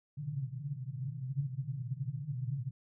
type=band-pass noise; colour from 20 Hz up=pink; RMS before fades=-38 dBFS; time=0.17-2.71 s; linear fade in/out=5 ms; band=120 to 150 Hz; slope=96 dB/octave; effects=none